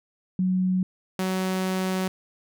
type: tone pair in turn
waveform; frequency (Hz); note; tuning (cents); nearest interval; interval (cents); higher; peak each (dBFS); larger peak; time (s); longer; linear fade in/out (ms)
sine / sawtooth; 185 / 187.15; F#3 / F#3; 0 / +20; unison; 20; second; -20; neither; 0.39-0.83 / 1.19-2.08; second; 2
effects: none